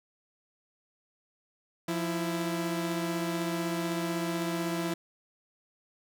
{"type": "tone pair together", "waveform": "sawtooth", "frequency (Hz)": [173.37, 330.8], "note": ["F3", "E4"], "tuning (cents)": [-12, 6], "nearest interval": "major seventh", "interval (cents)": 1118, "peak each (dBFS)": [-29, -28], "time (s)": [1.88, 4.94], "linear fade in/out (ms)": 5, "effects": []}